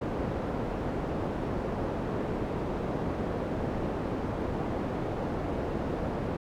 white low-pass noise, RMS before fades -32 dBFS, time 0.01-6.37 s, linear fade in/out 10 ms, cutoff 500 Hz, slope 12 dB/octave, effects none

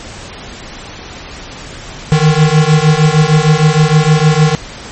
square beating tone pair, 151.2 / 157.7 Hz, D#3 / D#3, -49 / +24 cents, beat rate 6.5 Hz, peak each -10 dBFS, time 2.12-4.55 s, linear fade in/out 0 ms, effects pink hiss -29 dBFS RMS until 4.91 s + MP3 32 kbps

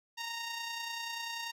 10% pulse tone with amplitude modulation, 927 Hz, A#5, 10 cents flat, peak -27 dBFS, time 0.17-1.52 s, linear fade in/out 20 ms, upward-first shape sine, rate 30.2 Hz, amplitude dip 35%, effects low-pass 11000 Hz 12 dB/octave

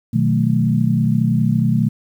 sine chord, B dominant seventh, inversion none, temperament equal, 123.47 / 155.56 / 185 / 220 Hz, B2 / D#3 / F#3 / A3, 0 / 0 / 0 / 0 cents, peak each -18 / -19 / -21 / -18 dBFS, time 0.13-1.89 s, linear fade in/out 10 ms, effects 8-bit

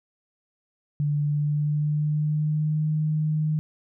sine tone with pitch glide, 146.83 to 154.13 Hz, D3 to D#3, 0 to -16 cents, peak -21 dBFS, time 1-3.59 s, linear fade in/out 0 ms, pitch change +84 cents, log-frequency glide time 1.24-2.87 s, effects none

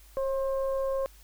sine tone with frequency modulation, 539 Hz, C#5, 49 cents flat, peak -26 dBFS, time 0.17-1.06 s, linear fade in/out 0 ms, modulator 526 Hz, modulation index 0.52, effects added 50 Hz sine -52 dBFS peak until 1.23 s + white hiss -58 dBFS RMS until 1.23 s

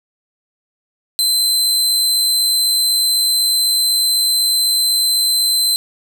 sawtooth tone, 4074 Hz, C8, 47 cents flat, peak -10 dBFS, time 1.19-5.76 s, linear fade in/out 0 ms, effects none

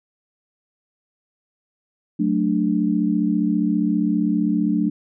sine chord, D major, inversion first, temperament equal with one note detuned, 185 / 220 / 294.7 Hz, F#3 / A3 / D4, 0 / 0 / +6 cents, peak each -22 / -21 / -21 dBFS, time 2.19-4.9 s, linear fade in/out 10 ms, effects none

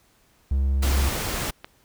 triangle tone, 67.9 Hz, C#2, 35 cents flat, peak -17 dBFS, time 0.51-1.09 s, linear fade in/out 5 ms
pink noise, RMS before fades -28 dBFS, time 0.82-1.51 s, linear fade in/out 10 ms
click, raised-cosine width 0.3 ms, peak -19 dBFS, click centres 1.645 s
effects pink hiss -61 dBFS RMS until 1.84 s

